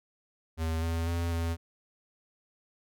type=tone with pitch steps; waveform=square; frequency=80.9 / 82.8 / 84.8 / 83.4 Hz; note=E2 / E2 / E2 / E2; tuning=-32 / +8 / +50 / +21 cents; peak=-29 dBFS; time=0.57-1.57 s; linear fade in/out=50 ms; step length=250 ms; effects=none